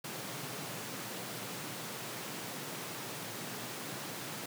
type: high-pass noise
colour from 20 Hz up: pink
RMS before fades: -42 dBFS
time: 0.04-4.46 s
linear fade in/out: 5 ms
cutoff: 110 Hz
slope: 96 dB/octave
effects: none